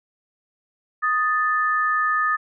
sine tone pair together, 1244.5 / 1760 Hz, D#6 / A6, 0 / 0 cents, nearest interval tritone, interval 600 cents, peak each -20 / -22 dBFS, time 1.02-2.37 s, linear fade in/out 20 ms, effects none

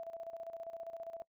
sine tone with tremolo, 666 Hz, E5, 18 cents sharp, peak -40 dBFS, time 0-1.22 s, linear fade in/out 0 ms, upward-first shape square, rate 15 Hz, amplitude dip 65%, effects noise-tail reverb RT60 0.1 s tail -22 dB re dry

